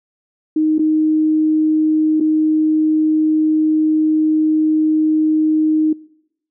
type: tone with dropouts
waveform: sine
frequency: 311.1 Hz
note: D#4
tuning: in tune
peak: -12 dBFS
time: 0.56-5.93 s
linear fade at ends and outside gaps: 5 ms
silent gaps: 0.783-0.792 / 2.201-2.207 s
effects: noise-tail reverb RT60 0.8 s tail -23 dB re dry